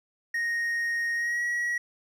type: tone with pitch glide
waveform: triangle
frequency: 1864.7 to 1916 Hz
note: A#6 to A#6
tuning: 0 to +47 cents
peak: -24 dBFS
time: 0.34-1.78 s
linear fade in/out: 5 ms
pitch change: +47 cents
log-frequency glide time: 1.15-1.42 s
effects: none